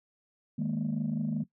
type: chord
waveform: sine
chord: D# suspended fourth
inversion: none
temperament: equal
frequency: 155.56 / 207.7 / 233.1 Hz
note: D#3 / G#3 / A#3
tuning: 0 / 0 / 0 cents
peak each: -32 / -32 / -31 dBFS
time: 0.58-1.44 s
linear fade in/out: 10 ms
effects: noise-tail reverb RT60 0.1 s tail -17 dB re dry + tanh soft clip ceiling -23 dBFS